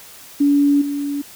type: tone with level steps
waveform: sine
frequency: 285.4 Hz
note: D4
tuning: 49 cents flat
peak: -11 / -20 dBFS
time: 0.4-1.22 s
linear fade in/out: 10 ms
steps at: 0.81 s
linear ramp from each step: 10 ms
effects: white hiss -41 dBFS RMS until 1.35 s